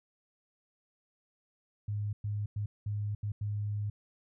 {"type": "tone bursts at uneven times", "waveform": "sine", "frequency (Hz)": 103.83, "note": "G#2", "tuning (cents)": 0, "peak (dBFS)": -31, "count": 6, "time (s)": [[1.88, 2.13], [2.24, 2.46], [2.56, 2.66], [2.86, 3.15], [3.23, 3.32], [3.41, 3.9]], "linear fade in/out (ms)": 5, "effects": []}